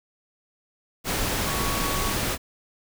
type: tone in noise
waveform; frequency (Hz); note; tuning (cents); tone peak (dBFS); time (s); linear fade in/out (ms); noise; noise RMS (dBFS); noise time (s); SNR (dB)
sine; 1121; C#6; +19; -32; 1.45-2.16; 50; pink; -26; 1.04-2.38; -9
effects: none